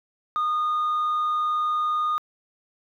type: tone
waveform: sine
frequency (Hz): 1227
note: D#6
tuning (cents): -25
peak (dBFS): -19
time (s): 0.36-2.18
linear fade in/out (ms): 0
effects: tanh soft clip ceiling -20 dBFS + 10-bit